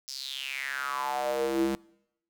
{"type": "tone with high-pass filter sweep", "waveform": "square", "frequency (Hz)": 67.4, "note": "C#2", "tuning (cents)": -48, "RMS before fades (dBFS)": -31, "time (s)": [0.08, 1.75], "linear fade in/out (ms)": 0, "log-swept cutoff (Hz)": [5400, 260], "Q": 6.4, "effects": ["noise-tail reverb RT60 0.8 s tail -24 dB re dry"]}